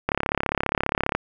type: click train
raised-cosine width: 0.5 ms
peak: -6 dBFS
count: 38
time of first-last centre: 0.09-1.15 s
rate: 34.9 Hz
effects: none